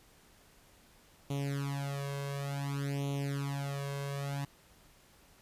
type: tone with flanger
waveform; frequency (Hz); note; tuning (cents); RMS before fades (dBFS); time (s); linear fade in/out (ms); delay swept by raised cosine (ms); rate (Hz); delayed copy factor
sawtooth; 140.3; C#3; +21; -36; 1.3-4.45; 5; 0.3 to 1.9; 0.56; +1
effects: pink hiss -62 dBFS RMS until 5.41 s + resampled to 32000 Hz